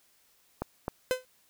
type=clicks; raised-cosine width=1 ms; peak=-17 dBFS; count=2; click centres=0.62 / 0.881 s
type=tone with exponential decay; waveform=45% pulse; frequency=510 Hz; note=C5; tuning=44 cents flat; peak=-21 dBFS; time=1.11-1.25 s; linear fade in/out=0 ms; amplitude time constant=29 ms
effects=white hiss -66 dBFS RMS until 1.49 s